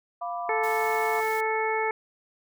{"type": "chord", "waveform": "sine", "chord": "B diminished", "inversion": "second", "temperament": "equal", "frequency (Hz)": [698.5, 987.8, 1174.7], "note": ["F5", "B5", "D6"], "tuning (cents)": [0, 0, 0], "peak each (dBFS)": [-31, -36, -36], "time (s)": [0.21, 1.21], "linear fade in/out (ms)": 10}
{"type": "harmonic tone", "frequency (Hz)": 439.2, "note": "A4", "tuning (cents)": -3, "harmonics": [1, 2, 3, 4, 5], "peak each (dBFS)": [-28, -28, -35, -34, -31], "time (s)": [0.49, 1.91], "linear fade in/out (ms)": 2}
{"type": "noise", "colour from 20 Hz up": "white", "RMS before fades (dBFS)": -43, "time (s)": [0.63, 1.41], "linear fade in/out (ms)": 10}
{"effects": []}